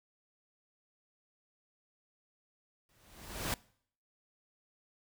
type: noise with exponential growth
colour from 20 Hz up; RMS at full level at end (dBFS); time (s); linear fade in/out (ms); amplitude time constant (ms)
pink; -32; 2.89-3.54; 1; 140
effects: noise-tail reverb RT60 0.6 s tail -23 dB re dry